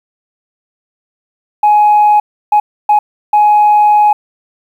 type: tone bursts at uneven times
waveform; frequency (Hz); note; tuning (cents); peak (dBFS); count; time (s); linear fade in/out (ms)
sine; 838; G#5; +15; -3; 4; 1.63-2.2 / 2.52-2.6 / 2.89-2.99 / 3.33-4.13; 5
effects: tanh soft clip ceiling -2 dBFS + 7-bit